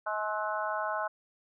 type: harmonic tone with a mistuned harmonic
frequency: 212.2 Hz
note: G#3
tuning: 38 cents sharp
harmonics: 3 / 4 / 5 / 6 / 7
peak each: -35 / -36 / -36 / -38 / -37 dBFS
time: 0.06-1.08 s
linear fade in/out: 10 ms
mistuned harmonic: 6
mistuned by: +36 cents
effects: none